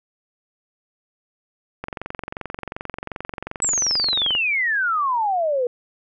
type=click train; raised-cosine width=0.5 ms; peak=-14 dBFS; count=58; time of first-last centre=1.84-4.351 s; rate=22.7 Hz
type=exponential sweep; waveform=sine; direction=down; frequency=7902 to 475.4 Hz; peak=-18 dBFS; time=3.62-5.67 s; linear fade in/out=2 ms
effects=none